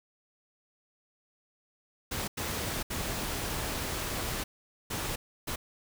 pink noise bursts at uneven times, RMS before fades -34 dBFS, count 5, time 2.11-2.28 / 2.37-2.83 / 2.9-4.44 / 4.9-5.16 / 5.47-5.56 s, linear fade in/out 10 ms, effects none

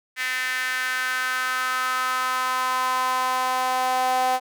sawtooth tone with high-pass filter sweep, 256 Hz, C4, 38 cents flat, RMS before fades -24 dBFS, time 0.16-4.4 s, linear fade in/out 50 ms, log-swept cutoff 1900 to 740 Hz, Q 4.1, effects none

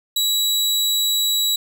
sawtooth tone, 3900 Hz, B7, 23 cents flat, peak -14 dBFS, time 0.16-1.56 s, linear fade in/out 5 ms, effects none

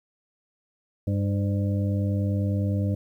harmonic tone with a mistuned harmonic, 100 Hz, G2, 35 cents sharp, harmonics 1 / 2 / 3 / 5 / 6, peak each -23 / -29 / -33 / -37 / -39 dBFS, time 1.07-2.95 s, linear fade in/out 5 ms, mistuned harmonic 5, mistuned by +35 cents, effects 10-bit

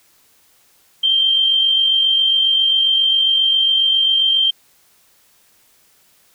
sine tone with amplitude modulation, 3153 Hz, G7, 9 cents sharp, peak -10 dBFS, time 1.03-4.51 s, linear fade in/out 10 ms, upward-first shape sine, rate 47.4 Hz, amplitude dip 40%, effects white hiss -55 dBFS RMS until 6.34 s

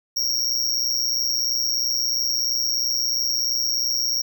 square tone with amplitude modulation, 5588 Hz, F8, in tune, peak -17 dBFS, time 0.16-4.22 s, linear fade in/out 10 ms, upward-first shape sine, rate 123 Hz, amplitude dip 85%, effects none

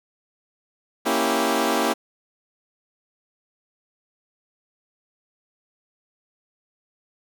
15% pulse chord, A# diminished seventh, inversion none, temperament equal, 233.1 / 277.2 / 329.6 / 392 Hz, A#3 / C#4 / E4 / G4, 0 / 0 / 0 / 0 cents, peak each -19 dBFS, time 1.05-1.94 s, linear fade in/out 20 ms, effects none

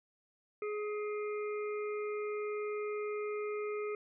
harmonic tone with a mistuned harmonic, 419.7 Hz, G#4, 18 cents sharp, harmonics 1 / 3 / 5 / 6, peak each -35 / -45 / -49 / -51 dBFS, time 0.62-3.95 s, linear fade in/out 2 ms, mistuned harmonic 6, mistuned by -64 cents, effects none

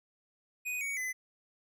square tone with pitch steps, 2489 / 2243 / 2022 Hz, D#7 / C#7 / B6, 0 / +20 / +40 cents, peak -34 dBFS, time 0.65-1.13 s, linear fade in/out 20 ms, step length 160 ms, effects none

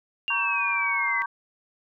sine exponential sweep, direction down, 2800 to 2001 Hz, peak -24 dBFS, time 0.28-1.22 s, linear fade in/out 0 ms
sine chord, G diminished, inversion first, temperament just, 940.8 / 1128.9 / 1568 Hz, Bb5 / Db6 / G6, +16 / +31 / 0 cents, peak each -31 / -30 / -31 dBFS, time 0.3-1.26 s, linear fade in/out 5 ms
effects none

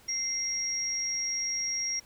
sine tone pair together, 2093 / 5615 Hz, C7 / F8, 0 / +8 cents, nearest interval octave + perfect fourth, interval 1708 cents, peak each -37 / -29 dBFS, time 0.08-2 s, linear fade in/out 10 ms, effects pink hiss -57 dBFS RMS until 2.05 s

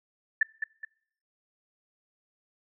sine tone with echo, 1760 Hz, A6, in tune, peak -18 dBFS, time 0.41-0.43 s, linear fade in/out 5 ms, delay 210 ms, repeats 2, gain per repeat -8 dB, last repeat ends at 0.85 s, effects noise-tail reverb RT60 0.7 s tail -25 dB re dry

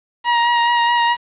sawtooth tone with vibrato, 948 Hz, A#5, 29 cents sharp, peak -9 dBFS, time 0.24-1.17 s, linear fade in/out 50 ms, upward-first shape sine, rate 4.7 Hz, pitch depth 18 cents each way, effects resampled to 8000 Hz + 7-bit

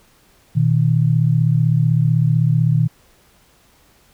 sine tone pair together, 120.9 / 156.73 Hz, B2 / D#3, -36 / +13 cents, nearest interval major third, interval 449 cents, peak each -15 dBFS, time 0.55-2.88 s, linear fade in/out 20 ms, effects pink hiss -54 dBFS RMS until 4.13 s

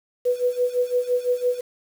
sine tone with tremolo, 493.9 Hz, B4, in tune, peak -16 dBFS, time 0.25-1.61 s, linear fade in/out 10 ms, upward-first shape sine, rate 5.9 Hz, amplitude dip 85%, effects 7-bit

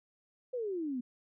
sine exponential sweep, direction down, 520 to 237.5 Hz, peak -33 dBFS, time 0.53-1.01 s, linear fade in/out 10 ms, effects none

